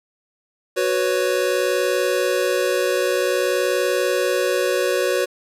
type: chord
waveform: square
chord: F# suspended fourth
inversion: none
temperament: equal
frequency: 370 / 493.9 / 554.4 Hz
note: F#4 / B4 / C#5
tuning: 0 / 0 / 0 cents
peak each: -23 dBFS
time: 0.76-5.26 s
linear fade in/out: 20 ms
effects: resampled to 32000 Hz + 8-bit

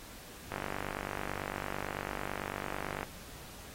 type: click train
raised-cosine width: 0.5 ms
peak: -21 dBFS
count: 124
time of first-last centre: 0.52-3.03 s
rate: 49 Hz
effects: pink hiss -50 dBFS RMS until 3.74 s + AAC 48 kbps

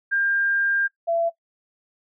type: tone pair in turn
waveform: sine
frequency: 1600 / 672.7 Hz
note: G6 / E5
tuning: +35 / +35 cents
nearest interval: octave + minor third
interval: 1500 cents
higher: first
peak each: -19 dBFS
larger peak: neither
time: 0.11-0.88 / 1.07-1.3 s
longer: first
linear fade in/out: 20 ms
effects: noise-tail reverb RT60 0.1 s tail -17 dB re dry

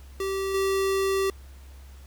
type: tone with level steps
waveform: square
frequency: 387.8 Hz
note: G4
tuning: 19 cents flat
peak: -27 / -23 dBFS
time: 0.2-1.3 s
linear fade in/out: 2 ms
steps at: 0.54 s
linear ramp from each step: 5 ms
effects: added 67 Hz sine -43 dBFS peak until 2.06 s + pink hiss -56 dBFS RMS until 2.06 s

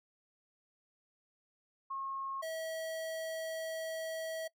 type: tone pair in turn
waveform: sine / square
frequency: 1083 / 645.2 Hz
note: C#6 / E5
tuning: -41 / -37 cents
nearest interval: major sixth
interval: 896 cents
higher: first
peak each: -37 / -38 dBFS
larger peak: first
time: 1.9-2.42 / 2.42-4.48 s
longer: second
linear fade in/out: 10 ms
effects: noise-tail reverb RT60 0.1 s tail -22 dB re dry

